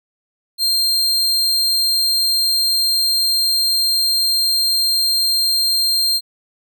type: tone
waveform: 40% pulse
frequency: 4186 Hz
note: C8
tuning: in tune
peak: -13 dBFS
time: 0.58-6.21 s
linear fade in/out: 50 ms
effects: none